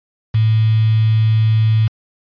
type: tone with quantisation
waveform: sine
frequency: 110 Hz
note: A2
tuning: in tune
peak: -10 dBFS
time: 0.34-1.88 s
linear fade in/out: 10 ms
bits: 5
effects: resampled to 11025 Hz